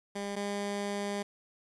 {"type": "tone pair in turn", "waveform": "15% pulse", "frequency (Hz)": [201.4, 202.5], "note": ["G3", "G#3"], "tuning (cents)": [47, -43], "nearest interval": "unison", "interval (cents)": 10, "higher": "second", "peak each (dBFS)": [-28, -26], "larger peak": "second", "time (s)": [[0.15, 0.36], [0.36, 1.23]], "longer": "second", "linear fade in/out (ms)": 10, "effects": ["resampled to 24000 Hz", "10-bit"]}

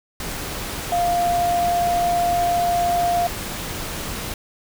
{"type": "tone in noise", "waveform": "sine", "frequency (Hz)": 698.5, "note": "F5", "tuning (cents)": 0, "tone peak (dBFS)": -17, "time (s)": [0.92, 3.27], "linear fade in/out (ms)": 2, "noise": "pink", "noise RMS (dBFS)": -29, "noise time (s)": [0.2, 4.34], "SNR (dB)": 9, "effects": []}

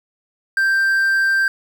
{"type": "tone", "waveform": "triangle", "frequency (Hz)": 1574, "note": "G6", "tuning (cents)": 7, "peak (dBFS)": -12, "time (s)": [0.57, 1.48], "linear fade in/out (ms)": 2, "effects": ["7-bit"]}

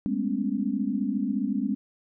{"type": "tone cluster", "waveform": "sine", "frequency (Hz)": [199.6, 214.1, 250.9, 279], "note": ["G3", "A3", "B3", "C#4"], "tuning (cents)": [32, -47, 28, 11], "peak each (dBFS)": -30, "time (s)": [0.06, 1.75], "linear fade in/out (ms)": 0, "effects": []}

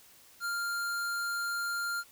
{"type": "tone", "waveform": "square", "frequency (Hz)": 1396.9, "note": "F6", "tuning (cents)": 0, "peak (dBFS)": -32, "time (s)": [0.4, 2.04], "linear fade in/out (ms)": 50, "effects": ["white hiss -58 dBFS RMS until 2.11 s"]}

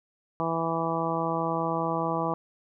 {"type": "harmonic tone", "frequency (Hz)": 164.81, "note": "E3", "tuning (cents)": 0, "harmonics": [1, 2, 3, 4, 5, 6, 7], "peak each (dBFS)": [-33, -33, -33, -33, -33, -33, -33], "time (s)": [0.4, 2.34], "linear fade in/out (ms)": 0, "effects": []}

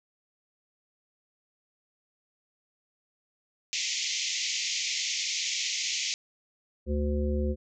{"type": "band-pass noise", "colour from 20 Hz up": "white", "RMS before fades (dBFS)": -31, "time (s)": [3.73, 6.14], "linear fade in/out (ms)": 0, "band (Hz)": [2000, 7000], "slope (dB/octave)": 96}
{"type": "harmonic tone", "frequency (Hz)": 73.42, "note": "D2", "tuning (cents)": 0, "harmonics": [1, 3, 5, 7], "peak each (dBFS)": [-27, -32, -34, -35], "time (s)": [6.86, 7.56], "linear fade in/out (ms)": 50}
{"effects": []}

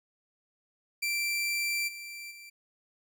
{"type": "tone with level steps", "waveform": "sawtooth", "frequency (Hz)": 2349, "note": "D7", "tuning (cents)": 0, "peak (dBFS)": [-25, -37, -43], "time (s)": [1.02, 2.5], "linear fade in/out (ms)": 10, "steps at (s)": [1.87, 2.3], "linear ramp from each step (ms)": 20, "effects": []}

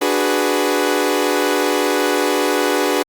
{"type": "chord", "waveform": "sawtooth", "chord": "G# half-diminished seventh", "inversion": "second", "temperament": "equal", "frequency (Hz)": [293.7, 370, 415.3, 493.9], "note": ["D4", "F#4", "G#4", "B4"], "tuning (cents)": [0, 0, 0, 0], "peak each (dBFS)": -17, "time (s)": [0.01, 3.03], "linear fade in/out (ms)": 10, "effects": ["Opus 48 kbps"]}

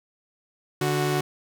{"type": "tone pair together", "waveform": "sawtooth", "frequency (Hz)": [146.1, 368.8], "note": ["D3", "F#4"], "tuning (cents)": [-9, -6], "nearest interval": "octave + major third", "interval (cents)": 1603, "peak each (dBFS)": -21, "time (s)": [0.81, 1.21], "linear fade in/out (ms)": 5, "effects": []}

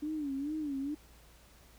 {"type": "tone with vibrato", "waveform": "sine", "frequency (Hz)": 290.5, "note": "D4", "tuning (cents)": -19, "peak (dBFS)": -33, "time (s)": [0.02, 0.95], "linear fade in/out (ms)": 10, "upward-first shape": "sine", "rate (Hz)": 2.3, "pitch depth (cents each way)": 130, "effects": ["added 57 Hz sine -59 dBFS peak until 1.78 s", "pink hiss -61 dBFS RMS until 1.78 s"]}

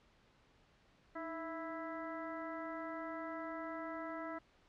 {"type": "harmonic tone with a mistuned harmonic", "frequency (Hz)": 329.6, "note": "E4", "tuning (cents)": 0, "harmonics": [1, 2, 3, 4, 5, 6], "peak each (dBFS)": [-46, -46, -50, -48, -54, -53], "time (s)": [1.15, 4.39], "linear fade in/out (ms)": 10, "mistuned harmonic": 1, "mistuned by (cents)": -78, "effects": ["pink hiss -69 dBFS RMS until 4.68 s", "low-pass 4000 Hz 12 dB/octave"]}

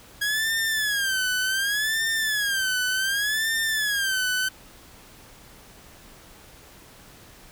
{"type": "tone with vibrato", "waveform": "sawtooth", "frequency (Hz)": 1644, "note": "G#6", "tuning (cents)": -18, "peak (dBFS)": -19, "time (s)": [0.21, 4.49], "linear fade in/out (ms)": 10, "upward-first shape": "sine", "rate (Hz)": 0.67, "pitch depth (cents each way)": 160, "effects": ["pink hiss -49 dBFS RMS until 7.51 s"]}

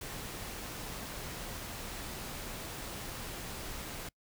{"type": "noise", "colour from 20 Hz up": "pink", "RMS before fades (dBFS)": -42, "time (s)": [0.01, 4.09], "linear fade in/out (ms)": 5, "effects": ["noise-tail reverb RT60 0.1 s tail -25 dB re dry"]}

